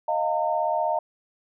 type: chord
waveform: sine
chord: Eb suspended second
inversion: none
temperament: equal with one note detuned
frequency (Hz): 622.3 / 698.5 / 909.5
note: Eb5 / F5 / Bb5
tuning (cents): 0 / 0 / -43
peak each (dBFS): -26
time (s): 0.08-0.99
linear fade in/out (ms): 5
effects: none